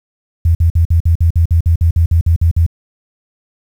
sine tone bursts, 83.3 Hz, E2, 19 cents sharp, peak -7 dBFS, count 15, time 0.45-2.664 s, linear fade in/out 5 ms, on 100 ms, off 51 ms, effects 7-bit

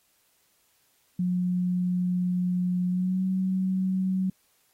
sine tone with pitch glide, 180 to 187.86 Hz, F#3 to F#3, -47 to +27 cents, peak -23 dBFS, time 1.19-4.3 s, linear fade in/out 5 ms, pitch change +74 cents, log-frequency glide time 2.88-3.23 s, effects white hiss -67 dBFS RMS until 4.73 s + AAC 48 kbps

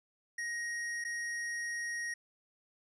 square tone with dropouts, 1879 Hz, A#6, 13 cents sharp, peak -36 dBFS, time 0.38-2.14 s, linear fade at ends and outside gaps 5 ms, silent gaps 1.041-1.048 s, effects resampled to 22050 Hz

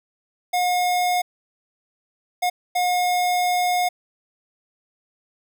square tone bursts at uneven times, 719 Hz, F#5, 50 cents flat, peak -19 dBFS, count 3, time 0.53-1.22 / 2.42-2.5 / 2.75-3.89 s, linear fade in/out 10 ms, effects none

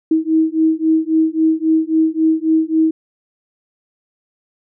sine beating tone pair, 317.3 / 321 Hz, D#4 / E4, +34 / -46 cents, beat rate 3.7 Hz, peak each -15 dBFS, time 0.11-2.91 s, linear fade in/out 5 ms, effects none

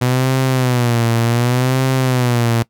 sawtooth tone with vibrato, 123.47 Hz, B2, in tune, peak -9 dBFS, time 0.01-2.63 s, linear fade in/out 10 ms, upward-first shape sine, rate 0.67 Hz, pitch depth 110 cents each way, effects noise-tail reverb RT60 0.1 s tail -21 dB re dry

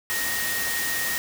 sine tone in noise, 1864.7 Hz, A#6, in tune, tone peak -28 dBFS, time 0.1-1.18 s, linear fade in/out 0 ms, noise white, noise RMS -28 dBFS, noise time 0.1-1.18 s, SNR -3 dB, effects none

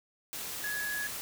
sine tone in noise, 1681 Hz, G#6, 20 cents sharp, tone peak -33 dBFS, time 0.64-1.07 s, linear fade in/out 0 ms, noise white, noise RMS -39 dBFS, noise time 0.33-1.21 s, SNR +3 dB, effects none

